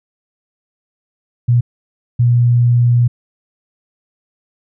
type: tone bursts at uneven times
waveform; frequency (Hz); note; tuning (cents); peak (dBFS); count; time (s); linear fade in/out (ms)
sine; 120.6; B2; -41; -8; 2; 1.48-1.61 / 2.19-3.08; 10
effects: none